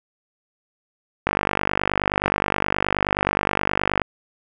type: click train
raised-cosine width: 0.5 ms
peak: -3 dBFS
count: 137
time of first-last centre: 1.27-4.017 s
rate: 49.5 Hz
effects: none